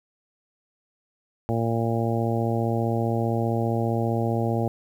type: harmonic tone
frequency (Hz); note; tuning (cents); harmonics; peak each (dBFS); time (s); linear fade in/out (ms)
115.2; A#2; -20; 1 / 2 / 3 / 4 / 5 / 6 / 7; -25 / -28 / -30 / -31 / -32 / -33 / -33; 1.49-4.68; 0
effects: 9-bit